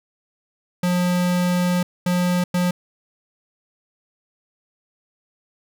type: tone bursts at uneven times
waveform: square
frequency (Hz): 178.5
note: F3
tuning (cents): +38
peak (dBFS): -18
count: 3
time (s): 0.83-1.83 / 2.06-2.44 / 2.54-2.71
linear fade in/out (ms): 5
effects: none